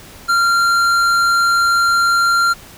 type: tone with tanh clipping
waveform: triangle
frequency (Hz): 1383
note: F6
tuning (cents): -17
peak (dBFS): -13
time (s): 0.28-2.54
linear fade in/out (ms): 20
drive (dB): 17
effects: pink hiss -39 dBFS RMS until 2.77 s